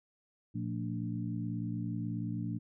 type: harmonic tone with a mistuned harmonic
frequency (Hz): 58.27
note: A#1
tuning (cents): 0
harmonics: 2 / 3 / 4 / 5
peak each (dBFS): -37 / -39 / -40 / -41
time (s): 0.54-2.59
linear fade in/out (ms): 20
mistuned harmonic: 4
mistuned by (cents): -64
effects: none